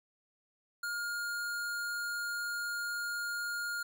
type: tone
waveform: square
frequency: 1418 Hz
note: F6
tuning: 26 cents sharp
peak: -35 dBFS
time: 0.83-3.83 s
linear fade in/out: 5 ms
effects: none